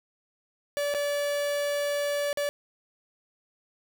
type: tone with dropouts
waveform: 45% pulse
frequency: 577 Hz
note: D5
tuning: 31 cents flat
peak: -26 dBFS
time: 0.77-2.49 s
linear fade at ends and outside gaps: 0 ms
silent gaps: 0.94-0.947 / 2.329-2.373 s
effects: none